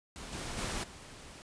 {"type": "noise with level steps", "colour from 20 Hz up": "pink", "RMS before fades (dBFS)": [-45, -40, -36, -50], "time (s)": [0.16, 1.42], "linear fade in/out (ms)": 0, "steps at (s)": [0.32, 0.57, 0.83], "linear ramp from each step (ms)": 10, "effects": ["resampled to 22050 Hz"]}